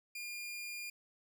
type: tone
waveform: sawtooth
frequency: 2413 Hz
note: D7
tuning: 46 cents sharp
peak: -38 dBFS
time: 0.15-0.9 s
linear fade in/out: 5 ms
effects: none